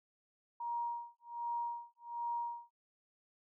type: tone with tremolo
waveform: sine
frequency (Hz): 945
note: A#5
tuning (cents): +23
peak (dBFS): -34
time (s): 0.6-2.71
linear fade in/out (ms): 5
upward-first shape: sine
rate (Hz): 1.3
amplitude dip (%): 100
effects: none